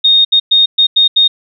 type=tone bursts at uneven times; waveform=sine; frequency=3700 Hz; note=A#7; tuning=14 cents flat; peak=-5 dBFS; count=6; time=0.04-0.25 / 0.32-0.4 / 0.51-0.66 / 0.78-0.87 / 0.96-1.08 / 1.16-1.28 s; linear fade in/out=10 ms; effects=none